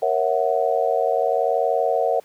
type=chord; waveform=sine; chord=F# dominant seventh; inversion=first; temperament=equal with one note detuned; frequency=466.2 / 547 / 659.3 / 740 Hz; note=A#4 / C#5 / E5 / F#5; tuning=0 / -23 / 0 / 0 cents; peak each=-23 dBFS; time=0.02-2.2 s; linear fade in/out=5 ms; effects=pink hiss -54 dBFS RMS until 2.24 s + high-pass 200 Hz 12 dB/octave